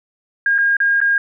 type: tone with dropouts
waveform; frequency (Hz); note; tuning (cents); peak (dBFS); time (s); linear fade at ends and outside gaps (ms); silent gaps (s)
sine; 1620; G#6; -43; -12; 0.46-1.18; 2; 0.581-0.585 / 0.768-0.802 / 1.004-1.014
effects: none